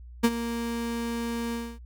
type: tone with ADSR envelope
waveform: 35% pulse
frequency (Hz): 233.1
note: A#3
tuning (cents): 0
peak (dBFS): -14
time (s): 0.23-1.79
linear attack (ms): 16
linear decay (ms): 48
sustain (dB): -13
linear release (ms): 260
effects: added 60 Hz sine -42 dBFS peak until 1.85 s